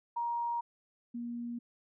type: tone pair in turn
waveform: sine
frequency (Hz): 943 / 237.7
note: A#5 / A#3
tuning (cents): +20 / +34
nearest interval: 2 octaves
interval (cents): 2386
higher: first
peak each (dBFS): -31 / -36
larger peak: first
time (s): 0.16-0.61 / 1.14-1.59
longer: neither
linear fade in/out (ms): 10
effects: none